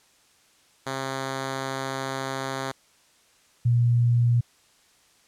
5% pulse / sine tone pair in turn, 133.9 / 119.46 Hz, C3 / A#2, +40 / +43 cents, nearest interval major second, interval 197 cents, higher first, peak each -17 dBFS, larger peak neither, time 0.86-2.72 / 3.65-4.41 s, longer first, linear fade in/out 10 ms, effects white hiss -60 dBFS RMS until 5.27 s + low-pass 9000 Hz 12 dB/octave

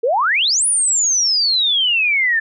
sine exponential two-way sweep, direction up then down, 435.2 to 9956 to 1747 Hz, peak -13 dBFS, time 0.03-2.4 s, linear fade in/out 10 ms, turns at 0.66 s, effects none

